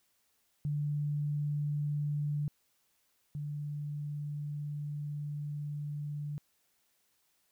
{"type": "tone pair in turn", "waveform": "sine", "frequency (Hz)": [147, 147], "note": ["D3", "D3"], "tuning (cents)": [2, 2], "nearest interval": "unison", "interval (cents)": 0, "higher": "neither", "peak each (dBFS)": [-30, -35], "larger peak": "first", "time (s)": [[0.65, 2.48], [3.35, 6.38]], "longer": "second", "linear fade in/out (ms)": 0, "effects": ["white hiss -74 dBFS RMS until 7.51 s"]}